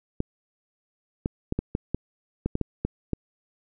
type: clicks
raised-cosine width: 3 ms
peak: -12 dBFS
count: 11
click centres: 0.204 / 1.259 / 1.524 / 1.59 / 1.751 / 1.946 / 2.46 / 2.554 / 2.613 / 2.85 / 3.133 s
effects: none